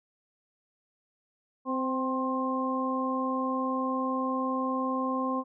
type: harmonic tone with a mistuned harmonic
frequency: 260 Hz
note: C4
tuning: 11 cents flat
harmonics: 1 / 2 / 3 / 4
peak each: -30 / -34 / -39 / -31 dBFS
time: 1.65-5.44 s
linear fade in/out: 50 ms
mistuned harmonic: 4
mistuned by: +29 cents
effects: none